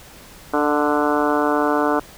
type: harmonic tone with a mistuned harmonic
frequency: 147.5 Hz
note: D3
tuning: 8 cents sharp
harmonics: 2 / 3 / 4 / 5 / 6 / 7 / 8 / 9 / 10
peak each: -21 / -23 / -24 / -25 / -26 / -26 / -27 / -28 / -28 dBFS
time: 0.53-2 s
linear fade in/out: 10 ms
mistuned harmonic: 4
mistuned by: +22 cents
effects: pink hiss -43 dBFS RMS until 2.17 s